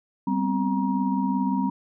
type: tone cluster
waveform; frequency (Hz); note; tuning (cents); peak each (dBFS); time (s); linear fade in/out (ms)
sine; 195.8 / 244 / 261.4 / 948; G3 / B3 / C4 / A#5; -2 / -21 / -1 / +29; -25 / -33 / -25 / -29; 0.27-1.7; 5
effects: none